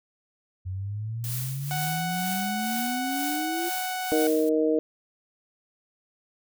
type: exponential sweep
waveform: sine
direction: up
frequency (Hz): 90.8 to 350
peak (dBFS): -29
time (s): 0.65-3.7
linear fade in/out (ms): 20
type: noise with tremolo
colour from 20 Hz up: blue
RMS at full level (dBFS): -33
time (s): 1.24-4.49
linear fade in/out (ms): 0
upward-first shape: triangle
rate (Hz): 2.1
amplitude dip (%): 75
type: tone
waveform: sawtooth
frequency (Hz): 742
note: F#5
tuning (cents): +5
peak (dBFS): -25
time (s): 1.71-4.27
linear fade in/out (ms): 0
type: harmonic tone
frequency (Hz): 156.1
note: D#3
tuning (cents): +6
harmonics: 2 / 3 / 4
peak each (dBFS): -24 / -23 / -29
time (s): 4.12-4.79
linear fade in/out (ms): 0
effects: none